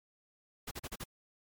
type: noise bursts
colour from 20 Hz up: pink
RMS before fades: -41 dBFS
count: 5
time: 0.67-1.041 s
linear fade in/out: 10 ms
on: 43 ms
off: 39 ms
effects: MP3 96 kbps